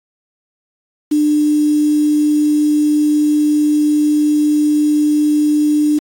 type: tone with quantisation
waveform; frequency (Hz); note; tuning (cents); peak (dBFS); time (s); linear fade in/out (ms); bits
sine; 299.1; D4; +32; -10; 1.11-5.99; 10; 5
effects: AAC 64 kbps